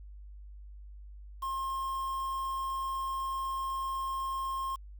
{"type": "tone with quantisation", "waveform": "triangle", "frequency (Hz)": 1067, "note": "C6", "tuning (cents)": 34, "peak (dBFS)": -30, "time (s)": [1.42, 4.76], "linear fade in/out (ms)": 10, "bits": 8, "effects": ["added 50 Hz sine -45 dBFS peak until 4.99 s"]}